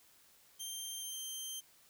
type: tone with pitch glide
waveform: 15% pulse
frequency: 3158 to 3140 Hz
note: G7 to G7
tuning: +12 to +2 cents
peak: -34 dBFS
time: 0.59-1.61 s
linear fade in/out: 20 ms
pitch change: -10 cents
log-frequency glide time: 0.98-1.19 s
effects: white hiss -65 dBFS RMS until 1.89 s

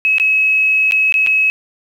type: tone with dropouts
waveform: sine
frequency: 2568 Hz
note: E7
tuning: 46 cents flat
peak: -10 dBFS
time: 0.05-1.5 s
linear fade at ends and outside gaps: 0 ms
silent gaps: 0.183-0.199 / 0.911-0.921 / 1.124-1.141 / 1.264-1.271 s
effects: 7-bit

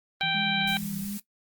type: harmonic tone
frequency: 783 Hz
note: G5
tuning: 2 cents flat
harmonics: 1 / 2 / 3 / 4 / 5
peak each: -31 / -31 / -31 / -31 / -31 dBFS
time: 0.21-0.77 s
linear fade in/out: 0 ms
type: tone with tremolo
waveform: sine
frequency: 165 Hz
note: E3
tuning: 2 cents sharp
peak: -35 dBFS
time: 0.23-1.05 s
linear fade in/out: 5 ms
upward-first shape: square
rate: 8.6 Hz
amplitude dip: 35%
type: tone with vibrato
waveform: sine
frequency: 201.3 Hz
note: G3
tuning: 46 cents sharp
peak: -32 dBFS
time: 0.34-1.18 s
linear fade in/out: 10 ms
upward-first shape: triangle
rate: 2.7 Hz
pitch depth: 41 cents each way
type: noise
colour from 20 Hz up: blue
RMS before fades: -40 dBFS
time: 0.67-1.2 s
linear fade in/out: 5 ms
effects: noise-tail reverb RT60 0.1 s tail -17 dB re dry + Opus 32 kbps

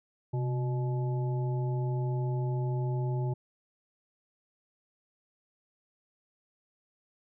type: harmonic tone with a mistuned harmonic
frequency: 122.4 Hz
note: B2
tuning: 15 cents flat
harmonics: 1 / 3 / 5 / 7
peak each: -28 / -38 / -45 / -43 dBFS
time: 0.33-3.34 s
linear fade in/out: 10 ms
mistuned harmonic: 1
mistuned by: +98 cents
effects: none

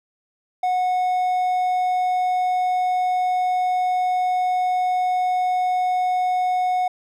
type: tone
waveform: triangle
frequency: 732 Hz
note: F#5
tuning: 19 cents flat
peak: -16 dBFS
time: 0.63-6.88 s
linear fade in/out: 5 ms
effects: none

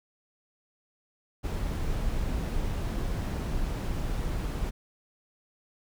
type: noise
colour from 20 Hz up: brown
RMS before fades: -30 dBFS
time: 1.43-4.71 s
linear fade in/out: 20 ms
effects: none

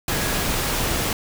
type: tone in noise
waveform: sine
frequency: 1659 Hz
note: G#6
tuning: 2 cents flat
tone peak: -34 dBFS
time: 0.11-0.45 s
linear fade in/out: 2 ms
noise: pink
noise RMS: -23 dBFS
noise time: 0.08-1.13 s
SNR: -14 dB
effects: none

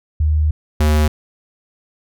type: tone pair in turn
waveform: sine / square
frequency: 76.6 / 75.98 Hz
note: D#2 / D#2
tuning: -27 / -41 cents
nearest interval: unison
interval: 14 cents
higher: first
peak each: -12 dBFS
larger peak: neither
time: 0.2-0.51 / 0.8-1.08 s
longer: first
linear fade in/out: 5 ms
effects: none

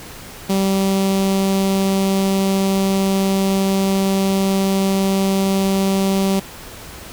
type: tone with notch filter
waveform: sawtooth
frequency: 193.8 Hz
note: G3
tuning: 20 cents flat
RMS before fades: -17 dBFS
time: 0.49-6.4 s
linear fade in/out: 10 ms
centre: 1600 Hz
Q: 0.99
effects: pink hiss -36 dBFS RMS until 7.12 s

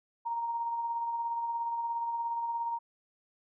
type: tone with tremolo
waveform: sine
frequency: 932.3 Hz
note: A#5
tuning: in tune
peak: -29 dBFS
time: 0.25-2.79 s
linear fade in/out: 20 ms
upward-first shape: sine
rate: 17 Hz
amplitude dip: 35%
effects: none

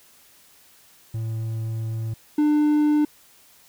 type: tone pair in turn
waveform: triangle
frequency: 112 / 299 Hz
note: A2 / D4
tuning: +31 / +31 cents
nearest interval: octave + perfect fourth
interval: 1700 cents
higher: second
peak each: -23 / -14 dBFS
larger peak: second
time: 1.14-2.14 / 2.38-3.05 s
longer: first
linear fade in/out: 5 ms
effects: white hiss -54 dBFS RMS until 3.68 s

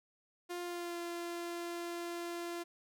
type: tone with pitch glide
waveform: sawtooth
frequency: 351.5 to 343.9 Hz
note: F4 to F4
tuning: +11 to -27 cents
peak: -35 dBFS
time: 0.49-2.64 s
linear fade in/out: 20 ms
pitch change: -38 cents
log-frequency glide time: 0.61-0.98 s
effects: none

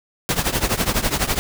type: noise with tremolo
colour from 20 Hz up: pink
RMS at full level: -17 dBFS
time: 0.29-1.39 s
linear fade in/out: 0 ms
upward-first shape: triangle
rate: 12 Hz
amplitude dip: 90%
effects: none

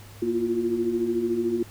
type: tone cluster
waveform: sine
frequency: 235.1 / 339 / 352.6 Hz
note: A#3 / E4 / F4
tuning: +15 / +49 / +17 cents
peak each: -29 / -30 / -24 dBFS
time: 0.22-1.63 s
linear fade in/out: 5 ms
effects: added 102 Hz sine -45 dBFS peak until 1.7 s + pink hiss -49 dBFS RMS until 1.7 s

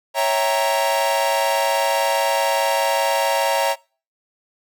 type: chord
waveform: 45% pulse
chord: C# diminished seventh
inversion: none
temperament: equal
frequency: 554.4 / 659.3 / 784 / 932.3 Hz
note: C#5 / E5 / G5 / Bb5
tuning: 0 / 0 / 0 / 0 cents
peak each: -22 / -23 / -26 / -21 dBFS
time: 0.14-3.76 s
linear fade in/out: 50 ms
effects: noise-tail reverb RT60 0.4 s tail -25 dB re dry

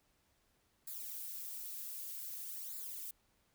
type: noise with flanger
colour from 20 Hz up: violet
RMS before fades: -45 dBFS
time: 0.87-3.11 s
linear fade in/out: 5 ms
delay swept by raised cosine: 0.33 to 5.93 ms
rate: 0.53 Hz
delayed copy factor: -0.95
effects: pink hiss -75 dBFS RMS until 3.54 s

